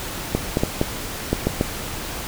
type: clicks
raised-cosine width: 2 ms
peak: -4 dBFS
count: 7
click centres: 0.35 / 0.571 / 0.635 / 0.814 / 1.33 / 1.47 / 1.611 s
effects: pink hiss -30 dBFS RMS until 2.27 s